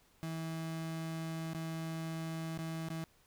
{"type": "tone with dropouts", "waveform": "35% pulse", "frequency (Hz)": 162.3, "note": "E3", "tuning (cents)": -27, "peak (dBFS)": -36, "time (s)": [0.23, 3.04], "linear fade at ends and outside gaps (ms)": 0, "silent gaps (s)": [[1.534, 1.548], [2.577, 2.589], [2.886, 2.902]], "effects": ["pink hiss -68 dBFS RMS until 3.26 s"]}